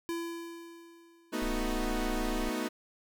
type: tone with exponential decay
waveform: square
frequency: 336.8 Hz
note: E4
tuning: 37 cents sharp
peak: -32 dBFS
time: 0.09-1.7 s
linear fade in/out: 0 ms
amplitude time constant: 350 ms
type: chord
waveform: sawtooth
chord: B dominant seventh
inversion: third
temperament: equal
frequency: 220 / 246.9 / 311.1 / 370 Hz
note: A3 / B3 / D#4 / F#4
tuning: 0 / 0 / 0 / 0 cents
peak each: -34 / -32 / -32 / -35 dBFS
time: 1.32-2.69 s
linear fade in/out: 20 ms
type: tone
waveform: sine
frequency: 28.45 Hz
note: A#0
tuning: 41 cents flat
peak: -33 dBFS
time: 1.42-2.49 s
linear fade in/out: 0 ms
effects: none